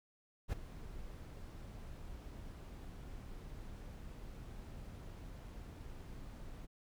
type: noise with ADSR envelope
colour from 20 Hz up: brown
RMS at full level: -35 dBFS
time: 0.48-6.67 s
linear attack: 48 ms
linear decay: 9 ms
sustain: -14 dB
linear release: 26 ms
effects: none